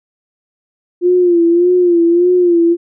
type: tone with vibrato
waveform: sine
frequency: 349 Hz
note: F4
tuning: 1 cent flat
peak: -7 dBFS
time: 1.01-2.77 s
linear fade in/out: 50 ms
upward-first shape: sine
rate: 1.7 Hz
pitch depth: 64 cents each way
effects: none